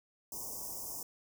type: band-stop noise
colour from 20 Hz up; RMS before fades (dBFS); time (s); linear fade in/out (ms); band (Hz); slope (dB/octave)
white; -42; 0.32-1.03; 2; 1100 to 5100; 96
effects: none